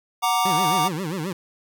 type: chord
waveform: square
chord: Gb augmented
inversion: none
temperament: equal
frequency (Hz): 740 / 932.3 / 1174.7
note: Gb5 / Bb5 / D6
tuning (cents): 0 / 0 / 0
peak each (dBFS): -24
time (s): 0.22-0.89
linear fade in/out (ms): 20
type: tone with vibrato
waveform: 25% pulse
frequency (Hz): 172.4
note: F3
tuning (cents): -22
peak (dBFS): -22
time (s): 0.45-1.33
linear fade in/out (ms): 5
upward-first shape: sine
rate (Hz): 7.5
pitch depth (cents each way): 240
effects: none